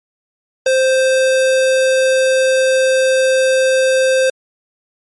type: tone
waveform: square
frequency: 523.3 Hz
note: C5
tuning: in tune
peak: -11 dBFS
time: 0.66-4.3 s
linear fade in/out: 5 ms
effects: MP3 48 kbps